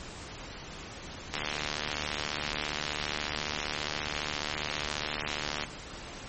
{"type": "click train", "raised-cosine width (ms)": 0.2, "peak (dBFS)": -13, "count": 322, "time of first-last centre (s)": [1.34, 5.637], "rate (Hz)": 74.7, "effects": ["pink hiss -43 dBFS RMS until 6.28 s", "MP3 32 kbps"]}